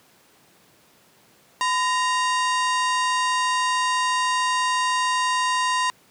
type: harmonic tone with a mistuned harmonic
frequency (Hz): 932.3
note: A#5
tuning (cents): 0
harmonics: 1 / 2 / 3 / 4 / 5 / 6 / 7 / 8 / 9 / 10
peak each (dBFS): -21 / -27 / -31 / -33 / -35 / -37 / -38 / -39 / -40 / -41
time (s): 1.61-5.9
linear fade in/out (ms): 0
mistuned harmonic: 1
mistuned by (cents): +140
effects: pink hiss -56 dBFS RMS until 6.1 s + high-pass 150 Hz 12 dB/octave